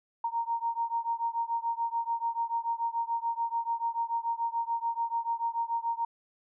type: beating tone pair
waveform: sine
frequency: 925 / 931.9 Hz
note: A#5 / A#5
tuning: -14 / -1 cents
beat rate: 6.9 Hz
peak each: -31 / -32 dBFS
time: 0.24-6.05 s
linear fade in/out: 5 ms
effects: none